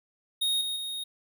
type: tone with level steps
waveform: square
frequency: 3729 Hz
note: A#7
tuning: in tune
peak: -25 / -30 / -33 dBFS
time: 0.41-1.04 s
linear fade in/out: 10 ms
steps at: 0.61 / 0.76 s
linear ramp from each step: 2 ms
effects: none